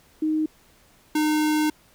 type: tone pair in turn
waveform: sine / square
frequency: 311.1 / 305.6 Hz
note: D#4 / D#4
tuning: 0 / -31 cents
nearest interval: unison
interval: 31 cents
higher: first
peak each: -20 dBFS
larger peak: neither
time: 0.22-0.46 / 1.15-1.7 s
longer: second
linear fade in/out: 5 ms
effects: pink hiss -57 dBFS RMS until 1.94 s